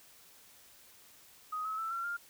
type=tone with pitch steps; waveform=sine; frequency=1252 / 1287.9 / 1324.9 / 1363 / 1402.1 Hz; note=D#6 / E6 / E6 / F6 / F6; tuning=+10 / -41 / +8 / -43 / +6 cents; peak=-34 dBFS; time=1.52-2.17 s; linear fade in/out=10 ms; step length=130 ms; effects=white hiss -59 dBFS RMS until 2.29 s